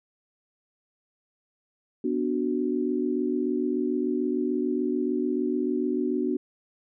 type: chord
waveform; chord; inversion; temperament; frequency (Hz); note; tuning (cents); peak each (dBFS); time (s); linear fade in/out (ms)
sine; B minor; none; equal; 246.9 / 293.7 / 370; B3 / D4 / F#4; 0 / 0 / 0; -28; 2.04-6.37; 5
effects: none